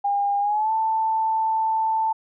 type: tone with pitch glide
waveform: sine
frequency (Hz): 807 to 885.1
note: G#5 to A5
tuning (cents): -50 to +10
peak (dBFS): -19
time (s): 0.04-2.13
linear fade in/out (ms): 10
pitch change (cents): +160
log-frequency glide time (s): 0.4-0.72
effects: none